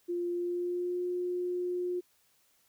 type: tone with pitch glide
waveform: sine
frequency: 349.2 to 357.4 Hz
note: F4 to F4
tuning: 0 to +40 cents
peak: -30 dBFS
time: 0.08-2.01 s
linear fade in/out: 20 ms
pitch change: +40 cents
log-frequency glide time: 0.31-1.02 s
effects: white hiss -69 dBFS RMS until 2.68 s